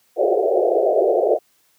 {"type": "band-pass noise", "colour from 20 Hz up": "pink", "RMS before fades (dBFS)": -17, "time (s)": [0.16, 1.39], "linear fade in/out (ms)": 50, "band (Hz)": [360, 720], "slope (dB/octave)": 96, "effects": ["white hiss -61 dBFS RMS until 1.78 s", "high-pass 80 Hz 12 dB/octave"]}